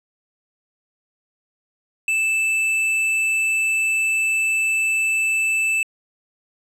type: tone with hard clipping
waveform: sine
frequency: 2637 Hz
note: E7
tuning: in tune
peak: -19 dBFS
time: 2.08-5.83 s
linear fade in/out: 2 ms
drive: 8 dB
effects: low-pass 12000 Hz 12 dB/octave